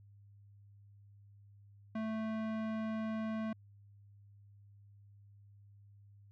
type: tone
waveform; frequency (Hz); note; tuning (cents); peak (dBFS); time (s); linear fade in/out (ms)
square; 220; A3; 0; -36; 1.95-3.53; 5
effects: added 101 Hz sine -57 dBFS peak until 6.31 s + low-pass 2000 Hz 12 dB/octave